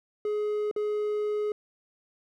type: tone with dropouts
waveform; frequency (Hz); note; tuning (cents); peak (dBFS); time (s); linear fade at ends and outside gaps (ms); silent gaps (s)
triangle; 420.3; G#4; +21; -24; 0.25-1.52; 2; 0.713-0.762
effects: none